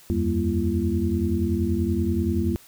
sine tone cluster, 81.3 / 91.8 / 196.4 / 236.5 / 339.3 Hz, E2 / F#2 / G3 / A#3 / F4, -23 / -13 / +4 / +25 / -50 cents, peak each -27 dBFS, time 0.1-2.56 s, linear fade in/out 0 ms, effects white hiss -51 dBFS RMS until 2.67 s

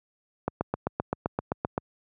click train, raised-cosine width 1 ms, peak -12 dBFS, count 11, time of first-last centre 0.48-1.779 s, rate 7.7 Hz, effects high-pass 80 Hz 12 dB/octave

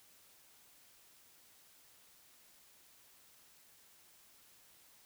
silence, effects white hiss -64 dBFS RMS until 5.05 s

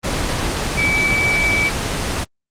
sine tone in noise, 2300 Hz, D7, 37 cents flat, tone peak -15 dBFS, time 0.77-1.7 s, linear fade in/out 20 ms, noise pink, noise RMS -20 dBFS, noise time 0.03-2.25 s, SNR +2 dB, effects low-pass 8000 Hz 12 dB/octave + Opus 24 kbps

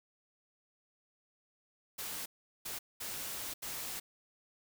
white noise bursts at uneven times, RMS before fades -41 dBFS, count 4, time 1.98-2.26 / 2.65-2.79 / 3-3.54 / 3.62-4 s, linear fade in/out 10 ms, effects none

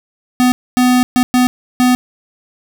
square tone bursts at uneven times, 250 Hz, B3, 21 cents sharp, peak -9 dBFS, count 5, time 0.4-0.52 / 0.77-1.03 / 1.16-1.23 / 1.34-1.47 / 1.8-1.95 s, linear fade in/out 0 ms, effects 8-bit

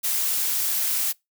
blue noise, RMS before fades -24 dBFS, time 0.03-1.13 s, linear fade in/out 20 ms, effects noise-tail reverb RT60 0.2 s tail -25 dB re dry

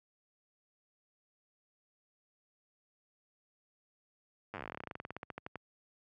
slowing click train, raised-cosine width 0.5 ms, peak -26 dBFS, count 29, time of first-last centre 4.54-5.557 s, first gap 9 ms, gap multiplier 1.09, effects high-pass 80 Hz 12 dB/octave

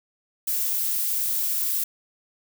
violet noise, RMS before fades -25 dBFS, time 0.47-1.84 s, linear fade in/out 5 ms, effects none

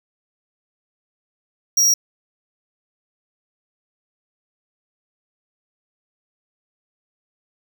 square tone, 5680 Hz, F8, 28 cents sharp, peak -13 dBFS, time 1.77-1.94 s, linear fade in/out 5 ms, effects none

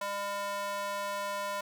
square tone with high-pass filter, 201.3 Hz, G3, 46 cents sharp, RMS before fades -35 dBFS, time 0.01-1.61 s, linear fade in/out 5 ms, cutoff 800 Hz, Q 3.3, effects none

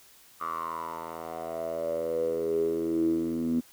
10% pulse tone with band-pass filter sweep, 82.3 Hz, E2, 2 cents flat, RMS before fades -30 dBFS, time 0.4-3.61 s, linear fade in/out 20 ms, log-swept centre 1200 to 250 Hz, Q 9.9, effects white hiss -56 dBFS RMS until 3.72 s

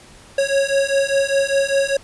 square beating tone pair, 548 / 553 Hz, C#5 / C#5, -20 / -4 cents, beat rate 5 Hz, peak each -20 / -19 dBFS, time 0.38-1.97 s, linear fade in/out 5 ms, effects pink hiss -45 dBFS RMS until 2.03 s + resampled to 24000 Hz

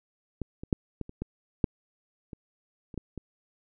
clicks, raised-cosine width 3 ms, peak -19 / -25 / -10 / -20 / -29 / -19 / -9 / -27 / -30 / -20 / -24 dBFS, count 11, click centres 0.417 / 0.635 / 0.728 / 1.013 / 1.094 / 1.22 / 1.642 / 2.332 / 2.942 / 2.977 / 3.177 s, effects none

